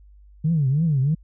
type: tone with vibrato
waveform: sine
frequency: 147.9 Hz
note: D3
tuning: 13 cents sharp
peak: -16 dBFS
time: 0.44-1.15 s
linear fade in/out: 10 ms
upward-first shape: triangle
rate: 3.1 Hz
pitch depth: 260 cents each way
effects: tanh soft clip ceiling -12 dBFS + added 50 Hz sine -46 dBFS peak until 1.23 s